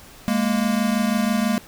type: tone pair together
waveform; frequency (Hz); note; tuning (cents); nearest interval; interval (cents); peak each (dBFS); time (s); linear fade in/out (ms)
square; 205.6 / 231.7; G#3 / A#3; -17 / -10; major second; 207; -22; 0.28-1.58; 0
effects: pink hiss -45 dBFS RMS until 1.67 s